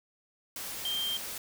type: tone in noise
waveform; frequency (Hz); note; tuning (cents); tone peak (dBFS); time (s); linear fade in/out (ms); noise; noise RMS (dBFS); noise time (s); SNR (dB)
sine; 3166; G7; +17; -30; 0.85-1.17; 2; white; -39; 0.56-1.38; +6
effects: none